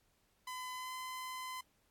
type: tone with pitch glide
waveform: sawtooth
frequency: 1012 to 1023.2 Hz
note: B5 to C6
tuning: +42 to -39 cents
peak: -38 dBFS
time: 0.47-1.61 s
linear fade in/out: 5 ms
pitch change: +19 cents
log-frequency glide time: 0.73-0.93 s
effects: pink hiss -75 dBFS RMS until 1.9 s + AAC 64 kbps